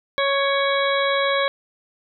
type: harmonic tone with a mistuned harmonic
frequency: 554.4 Hz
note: C#5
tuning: in tune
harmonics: 1 / 2 / 3 / 4 / 6 / 7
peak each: -21 / -24 / -26 / -27 / -29 / -29 dBFS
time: 0.18-1.48 s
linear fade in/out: 0 ms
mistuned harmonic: 4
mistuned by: +19 cents
effects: none